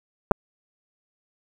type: clicks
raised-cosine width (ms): 1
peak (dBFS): -3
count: 2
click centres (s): 0.312 / 0.317
effects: 7-bit